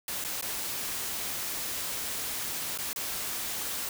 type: noise with dropouts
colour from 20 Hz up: white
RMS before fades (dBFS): -34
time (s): 0.08-3.89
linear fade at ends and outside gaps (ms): 2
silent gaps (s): 0.241-0.247 / 0.412-0.424 / 2.777-2.786 / 2.931-2.96
effects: none